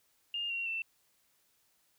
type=tone with pitch steps; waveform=sine; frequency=2819 / 2748 / 2679 Hz; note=F7 / F7 / E7; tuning=+16 / -29 / +27 cents; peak=-33 dBFS; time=0.34-0.82 s; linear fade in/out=2 ms; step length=160 ms; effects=white hiss -72 dBFS RMS until 1.98 s